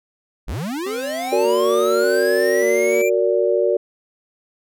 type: linear sweep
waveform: square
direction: up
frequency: 30.66 to 2393 Hz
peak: -24 dBFS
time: 0.47-3.1 s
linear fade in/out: 20 ms
type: tone with vibrato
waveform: sawtooth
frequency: 246.9 Hz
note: B3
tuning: in tune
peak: -26 dBFS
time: 0.86-3.02 s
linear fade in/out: 5 ms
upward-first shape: square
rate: 0.85 Hz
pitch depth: 100 cents each way
type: chord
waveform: sine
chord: Gb augmented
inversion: none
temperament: just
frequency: 370 / 462.5 / 578.1 Hz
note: Gb4 / Bb4 / D5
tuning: 0 / -14 / -27 cents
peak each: -19 dBFS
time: 1.32-3.77 s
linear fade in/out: 5 ms
effects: none